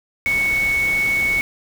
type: tone in noise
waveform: sine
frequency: 2217 Hz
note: C#7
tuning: in tune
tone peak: -16 dBFS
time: 0.26-1.41 s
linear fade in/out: 0 ms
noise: pink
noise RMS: -31 dBFS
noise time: 0.26-1.41 s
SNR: +12 dB
effects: none